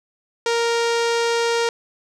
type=tone with low-pass filter; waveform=sawtooth; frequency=466.2 Hz; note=A#4; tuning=in tune; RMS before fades=-20 dBFS; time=0.46-1.69 s; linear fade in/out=2 ms; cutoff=6000 Hz; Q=1.3; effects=none